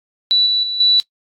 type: tone with level steps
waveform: sine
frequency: 3951 Hz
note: B7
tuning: in tune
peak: -10 / -13 / -19 / -9 dBFS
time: 0.31-1 s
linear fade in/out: 0 ms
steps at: 0.46 / 0.63 / 0.8 s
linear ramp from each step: 5 ms
effects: noise-tail reverb RT60 0.1 s tail -20 dB re dry + AAC 48 kbps